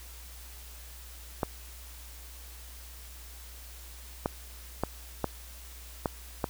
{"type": "clicks", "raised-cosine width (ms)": 1, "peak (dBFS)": -13, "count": 6, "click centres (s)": [1.432, 4.259, 4.836, 5.243, 6.058, 6.442], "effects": ["added 60 Hz sine -46 dBFS peak until 6.49 s", "white hiss -50 dBFS RMS until 6.49 s"]}